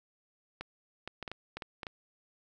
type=clicks; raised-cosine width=0.3 ms; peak=-23 dBFS; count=9; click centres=0.61 / 1.076 / 1.227 / 1.278 / 1.316 / 1.57 / 1.622 / 1.832 / 1.868 s; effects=none